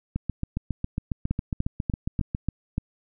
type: two click trains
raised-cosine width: 5 ms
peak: -12 / -14 dBFS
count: 6 / 17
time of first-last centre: 1.31-2.781 / 0.16-2.349 s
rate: 3.4 / 7.31 Hz
effects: none